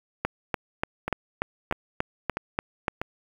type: two click trains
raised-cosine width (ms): 0.5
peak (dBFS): -13 / -9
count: 4 / 10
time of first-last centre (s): 1.08-3.015 / 0.25-2.882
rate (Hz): 1.55 / 3.42
effects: 7-bit